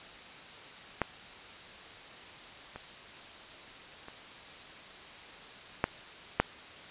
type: clicks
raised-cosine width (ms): 0.5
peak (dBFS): -12 / -26 / -30 / -10 / -7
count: 5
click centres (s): 1.017 / 2.76 / 4.084 / 5.841 / 6.4
effects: white hiss -48 dBFS RMS until 6.9 s + resampled to 8000 Hz